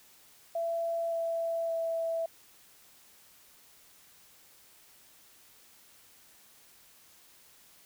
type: tone with pitch steps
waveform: sine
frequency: 670 / 665 / 660 Hz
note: E5 / E5 / E5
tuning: +28 / +15 / +2 cents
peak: -29 dBFS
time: 0.55-2.26 s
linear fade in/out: 5 ms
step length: 570 ms
effects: white hiss -59 dBFS RMS until 7.85 s